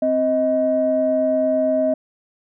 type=tone pair together; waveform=sine; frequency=261.6 / 629.6 Hz; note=C4 / D#5; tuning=0 / +20 cents; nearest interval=octave + minor third; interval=1520 cents; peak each=-21 / -16 dBFS; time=0.02-1.94 s; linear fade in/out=5 ms; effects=tanh soft clip ceiling -8 dBFS